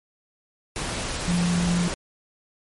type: tone in noise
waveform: sine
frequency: 174.61 Hz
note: F3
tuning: in tune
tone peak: -20 dBFS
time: 1.28-1.88 s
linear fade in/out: 0 ms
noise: pink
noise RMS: -29 dBFS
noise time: 0.76-1.94 s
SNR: +6 dB
effects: MP3 48 kbps